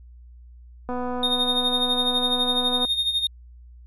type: click train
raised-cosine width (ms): 1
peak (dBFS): -17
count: 487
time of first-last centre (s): 0.89-2.85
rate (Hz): 248
type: tone with tremolo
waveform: triangle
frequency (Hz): 3687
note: A#7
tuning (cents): -20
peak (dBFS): -17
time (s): 1.23-3.27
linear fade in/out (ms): 2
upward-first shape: sine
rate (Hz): 12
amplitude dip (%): 65
effects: added 60 Hz sine -43 dBFS peak until 3.86 s + resampled to 32000 Hz